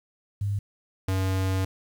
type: tone pair in turn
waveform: sine / square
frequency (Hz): 101.1 / 94.77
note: G#2 / F#2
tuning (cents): -46 / +42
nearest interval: minor second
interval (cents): 112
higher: first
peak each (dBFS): -24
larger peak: neither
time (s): 0.41-0.59 / 1.08-1.65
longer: second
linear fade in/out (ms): 5
effects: 9-bit